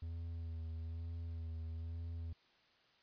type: tone with vibrato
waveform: triangle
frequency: 82.41 Hz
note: E2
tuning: in tune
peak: -39 dBFS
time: 0.02-2.33 s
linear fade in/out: 5 ms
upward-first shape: sine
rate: 1.1 Hz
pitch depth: 28 cents each way
effects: white hiss -70 dBFS RMS until 3.02 s + resampled to 11025 Hz